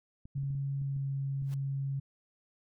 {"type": "clicks", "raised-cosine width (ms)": 5, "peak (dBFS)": -36, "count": 8, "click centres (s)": [0.255, 0.379, 0.434, 0.505, 0.55, 0.816, 0.965, 1.422]}
{"type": "tone with pitch glide", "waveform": "sine", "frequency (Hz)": [138.4, 137.29], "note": ["C#3", "C#3"], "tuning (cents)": [-2, -16], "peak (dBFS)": -31, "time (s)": [0.35, 2], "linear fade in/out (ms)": 10, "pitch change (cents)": -14, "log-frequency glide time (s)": [0.79, 1.07]}
{"type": "noise with exponential growth", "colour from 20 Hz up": "pink", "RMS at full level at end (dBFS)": -50, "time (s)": [1.4, 1.54], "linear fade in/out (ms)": 0, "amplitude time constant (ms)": 29}
{"effects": []}